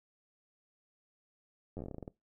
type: slowing click train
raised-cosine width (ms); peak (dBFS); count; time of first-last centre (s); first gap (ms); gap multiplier
2; -29; 13; 1.77-2.079; 10; 1.16
effects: noise-tail reverb RT60 0.2 s tail -21 dB re dry